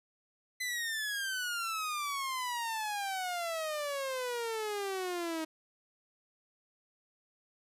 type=exponential sweep; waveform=sawtooth; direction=down; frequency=2031 to 314.4 Hz; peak=-30 dBFS; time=0.6-5.45 s; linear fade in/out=10 ms; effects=resampled to 32000 Hz